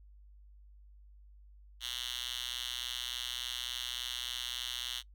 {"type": "tone with high-pass filter", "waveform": "5% pulse", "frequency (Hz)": 123.47, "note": "B2", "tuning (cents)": 0, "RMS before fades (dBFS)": -39, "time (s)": [1.8, 5.03], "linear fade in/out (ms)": 50, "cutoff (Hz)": 3000, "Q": 3.9, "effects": ["noise-tail reverb RT60 0.1 s tail -21 dB re dry", "added 50 Hz sine -54 dBFS peak until 5.14 s"]}